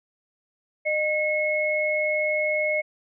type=tone pair together; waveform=sine; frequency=611.2 / 2178 Hz; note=D#5 / C#7; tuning=-31 / -31 cents; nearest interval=octave + minor seventh; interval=2200 cents; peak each=-24 dBFS; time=0.85-2.82 s; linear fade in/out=20 ms; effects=none